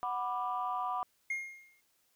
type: chord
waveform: sine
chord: B minor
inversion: second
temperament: equal with one note detuned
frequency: 740 / 987.8 / 1184.2 Hz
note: F#5 / B5 / D6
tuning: 0 / 0 / +14 cents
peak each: -36 dBFS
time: 0.03-1.03 s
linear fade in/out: 0 ms
type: tone with exponential decay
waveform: triangle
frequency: 2135 Hz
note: C7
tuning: 34 cents sharp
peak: -28 dBFS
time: 1.3-1.81 s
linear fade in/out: 5 ms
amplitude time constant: 110 ms
effects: tanh soft clip ceiling -24 dBFS + white hiss -73 dBFS RMS until 2.15 s